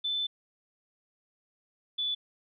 sine tone pair in turn, 3520 / 3468 Hz, A7 / A7, 0 / -26 cents, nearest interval unison, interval 26 cents, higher first, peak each -28 dBFS, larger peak neither, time 0.04-0.27 / 1.98-2.15 s, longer first, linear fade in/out 10 ms, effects none

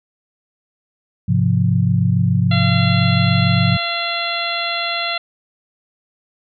sine chord, F minor, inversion first, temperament equal, 103.83 / 130.81 / 174.61 Hz, Ab2 / C3 / F3, 0 / 0 / 0 cents, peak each -17 dBFS, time 1.28-3.77 s, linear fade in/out 10 ms
harmonic tone, 684 Hz, F5, 36 cents flat, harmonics 1 / 2 / 3 / 4 / 5 / 6, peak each -26 / -26 / -26 / -26 / -26 / -26 dBFS, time 2.51-5.18 s, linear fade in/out 5 ms
effects none

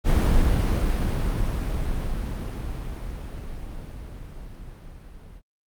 brown noise with level ramp, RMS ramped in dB -17 to -44 dBFS, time 0.04-5.42 s, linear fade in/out 50 ms, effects Opus 48 kbps

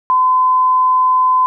sine tone, 1020 Hz, C6, 44 cents flat, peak -9 dBFS, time 0.1-1.46 s, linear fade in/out 0 ms, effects none

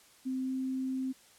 sine tone with pitch glide, 260 to 261.5 Hz, C4 to C4, -11 to -1 cents, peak -31 dBFS, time 0.25-1.13 s, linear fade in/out 20 ms, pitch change +10 cents, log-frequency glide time 0.44-0.51 s, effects white hiss -60 dBFS RMS until 1.38 s + low-pass 11000 Hz 12 dB/octave

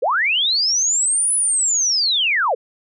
sine linear two-way sweep, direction up then down, 414 to 10120 to 414 Hz, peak -15 dBFS, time 0.02-2.55 s, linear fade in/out 10 ms, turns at 1.34 s, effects none

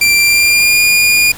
sawtooth tone with pitch glide, 2361 to 2427 Hz, D7 to D#7, +9 to -44 cents, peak -4 dBFS, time 0.01-1.32 s, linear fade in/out 5 ms, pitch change +47 cents, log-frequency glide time 0.18-0.81 s, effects pink hiss -31 dBFS RMS until 1.37 s

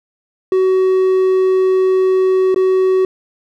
triangle tone with dropouts, 375.6 Hz, F#4, 26 cents sharp, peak -8 dBFS, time 0.52-3.05 s, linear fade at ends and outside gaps 2 ms, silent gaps 2.545-2.56 s, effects none

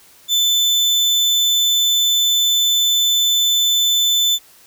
35% pulse tone, 3520 Hz, A7, in tune, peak -11 dBFS, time 0.28-4.39 s, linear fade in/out 50 ms, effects white hiss -48 dBFS RMS until 4.66 s

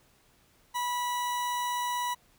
40% pulse tone, 978 Hz, B5, 17 cents flat, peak -28 dBFS, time 0.74-2.15 s, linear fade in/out 20 ms, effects pink hiss -64 dBFS RMS until 2.38 s

